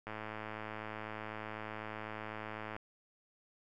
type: click train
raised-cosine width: 0.5 ms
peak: -27 dBFS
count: 292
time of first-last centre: 0.07-2.764 s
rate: 108 Hz
effects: none